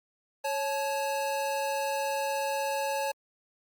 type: tone pair together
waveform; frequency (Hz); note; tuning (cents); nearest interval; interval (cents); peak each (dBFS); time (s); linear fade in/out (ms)
square; 552.6 / 866; C#5 / A5; -6 / -28; minor sixth; 778; -32 / -32; 0.44-3.12; 10
effects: Opus 48 kbps